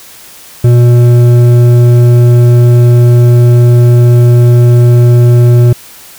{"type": "tone with hard clipping", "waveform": "triangle", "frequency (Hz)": 120.8, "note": "B2", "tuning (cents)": -38, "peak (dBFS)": -3, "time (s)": [0.64, 5.73], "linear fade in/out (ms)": 5, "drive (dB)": 12, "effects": ["white hiss -33 dBFS RMS until 6.18 s"]}